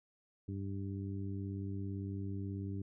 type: harmonic tone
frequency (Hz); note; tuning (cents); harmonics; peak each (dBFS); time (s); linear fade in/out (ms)
98.1; G2; +2; 1 / 2 / 3 / 4; -39 / -44 / -45 / -51; 0.48-2.82; 5
effects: none